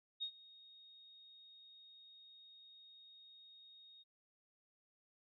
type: tone with ADSR envelope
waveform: sine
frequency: 3729 Hz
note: A#7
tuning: in tune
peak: -37 dBFS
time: 0.2-4.04 s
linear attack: 27 ms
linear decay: 80 ms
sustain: -21 dB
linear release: 26 ms
effects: none